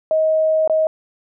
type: tone with dropouts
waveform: sine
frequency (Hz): 631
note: D#5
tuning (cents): +24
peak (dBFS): -13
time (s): 0.11-0.87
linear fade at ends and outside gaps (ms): 1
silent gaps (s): 0.676-0.697
effects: none